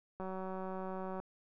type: click train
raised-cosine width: 1 ms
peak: -29 dBFS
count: 189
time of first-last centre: 0.2-1.2 s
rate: 188 Hz
effects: none